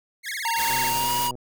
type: tone with vibrato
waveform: sawtooth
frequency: 1900 Hz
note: A#6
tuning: 33 cents sharp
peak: -25 dBFS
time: 0.23-0.92 s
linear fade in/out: 50 ms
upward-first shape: sine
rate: 18 Hz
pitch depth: 270 cents each way
type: tone with pitch glide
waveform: square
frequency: 921 to 960.7 Hz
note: A#5 to B5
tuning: -21 to -48 cents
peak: -24 dBFS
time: 0.45-1.31 s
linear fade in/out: 2 ms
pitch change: +73 cents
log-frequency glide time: 0.89-1.12 s
type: noise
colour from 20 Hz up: white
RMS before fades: -29 dBFS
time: 0.55-1.31 s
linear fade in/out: 50 ms
type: click train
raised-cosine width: 2 ms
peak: -27 dBFS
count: 82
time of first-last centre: 0.7-1.353 s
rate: 124 Hz
effects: none